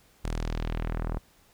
sawtooth tone with low-pass filter sweep, 40.28 Hz, E1, 39 cents flat, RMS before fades -31 dBFS, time 0.24-1.19 s, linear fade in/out 10 ms, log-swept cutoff 10000 to 1000 Hz, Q 1.2, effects pink hiss -61 dBFS RMS until 1.53 s

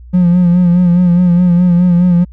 triangle tone with vibrato, 176.7 Hz, F3, 21 cents sharp, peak -3 dBFS, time 0.13-2.25 s, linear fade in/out 20 ms, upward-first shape sine, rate 4.8 Hz, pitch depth 45 cents each way, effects tanh soft clip ceiling 0 dBFS + added 60 Hz sine -31 dBFS peak until 2.32 s

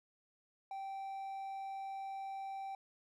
triangle tone, 779 Hz, G5, 11 cents flat, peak -39 dBFS, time 0.71-2.75 s, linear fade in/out 2 ms, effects none

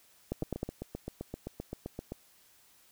two click trains, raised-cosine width 2 ms, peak -19 / -24 dBFS, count 4 / 14, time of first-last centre 0.32-0.631 / 0.43-2.121 s, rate 9.66 / 7.69 Hz, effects white hiss -63 dBFS RMS until 2.91 s

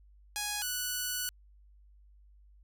5% pulse tone pair in turn, 830.6 / 1480 Hz, G#5 / F#6, 0 / 0 cents, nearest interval minor seventh, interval 1000 cents, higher second, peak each -21 dBFS, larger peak neither, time 0.36-0.62 / 0.62-1.29 s, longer second, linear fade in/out 0 ms, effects added 50 Hz sine -56 dBFS peak until 2.63 s

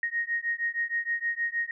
sine beating tone pair, 1865 / 1871.4 Hz, A#6 / A#6, 0 / +6 cents, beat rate 6.4 Hz, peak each -30 dBFS, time 0.03-1.71 s, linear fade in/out 2 ms, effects none

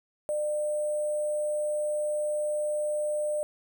sine tone with sample-and-hold, 600 Hz, D5, 37 cents sharp, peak -26 dBFS, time 0.29-3.43 s, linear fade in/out 0 ms, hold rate 8820 Hz, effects none

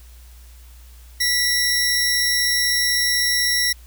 sawtooth tone pair together, 1960 / 5544 Hz, B6 / F8, -14 / -14 cents, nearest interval octave + tritone, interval 1800 cents, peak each -17 dBFS, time 1.2-3.73 s, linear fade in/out 10 ms, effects added 60 Hz sine -41 dBFS peak until 3.86 s + white hiss -52 dBFS RMS until 3.86 s

